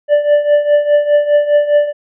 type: tone with tremolo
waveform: triangle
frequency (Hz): 587.3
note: D5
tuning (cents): 0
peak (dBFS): -3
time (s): 0.08-1.93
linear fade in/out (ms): 50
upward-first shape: triangle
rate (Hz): 4.9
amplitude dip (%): 80
effects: resampled to 8000 Hz

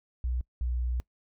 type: tone pair in turn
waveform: sine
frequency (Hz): 61.74 / 61.14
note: B1 / B1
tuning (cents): 0 / -17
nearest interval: unison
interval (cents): 17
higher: first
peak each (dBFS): -26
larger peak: neither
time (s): 0.24-0.41 / 0.61-1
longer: second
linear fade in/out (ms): 0
effects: noise-tail reverb RT60 0.1 s tail -23 dB re dry + tanh soft clip ceiling -22 dBFS

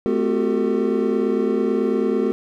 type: tone cluster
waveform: triangle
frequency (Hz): 215.3 / 254.1 / 362.4 / 391.4 / 449.3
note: A3 / B3 / F#4 / G4 / A4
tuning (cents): -37 / +49 / -36 / -3 / +36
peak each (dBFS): -22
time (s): 0.06-2.32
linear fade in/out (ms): 0
effects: none

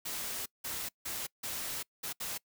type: noise bursts at uneven times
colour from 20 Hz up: white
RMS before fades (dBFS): -38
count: 6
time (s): 0.05-0.46 / 0.64-0.89 / 1.05-1.27 / 1.43-1.83 / 2.03-2.13 / 2.2-2.38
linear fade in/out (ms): 10
effects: noise-tail reverb RT60 0.1 s tail -24 dB re dry

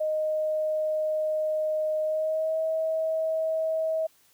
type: tone with pitch glide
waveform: sine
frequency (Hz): 620 to 639.6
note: D#5 to D#5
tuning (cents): -6 to +48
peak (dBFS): -24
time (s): 0-4.07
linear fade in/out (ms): 10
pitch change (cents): +54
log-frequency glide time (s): 2.03-2.59
effects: white hiss -62 dBFS RMS until 4.33 s

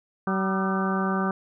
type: harmonic tone with a mistuned harmonic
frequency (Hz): 190.8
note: G3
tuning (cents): -47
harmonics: 1 / 2 / 3 / 4 / 5 / 6 / 7 / 8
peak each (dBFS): -25 / -31 / -36 / -33 / -36 / -30 / -37 / -34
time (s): 0.27-1.31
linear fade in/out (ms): 2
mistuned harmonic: 6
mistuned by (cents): +69
effects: none

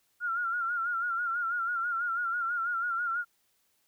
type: tone with vibrato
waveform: sine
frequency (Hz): 1396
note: F6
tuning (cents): -1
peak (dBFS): -28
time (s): 0.2-3.25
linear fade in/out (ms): 50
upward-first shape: sine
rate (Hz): 6.1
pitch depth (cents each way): 71
effects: white hiss -72 dBFS RMS until 3.87 s

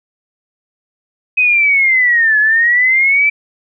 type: linear two-way sweep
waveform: sine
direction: down then up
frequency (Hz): 2535 to 1695 to 2335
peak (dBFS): -8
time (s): 1.37-3.3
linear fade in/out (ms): 10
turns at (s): 2.39
effects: none

